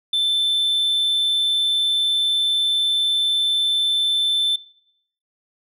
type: tone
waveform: sine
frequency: 3536 Hz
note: A7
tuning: 8 cents sharp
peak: -14 dBFS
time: 0.13-4.56 s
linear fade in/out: 5 ms
effects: noise-tail reverb RT60 0.7 s tail -23 dB re dry + tanh soft clip ceiling -16 dBFS